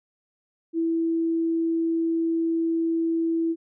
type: tone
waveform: sine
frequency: 329.6 Hz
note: E4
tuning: in tune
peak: -21 dBFS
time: 0.73-3.56 s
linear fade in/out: 50 ms
effects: none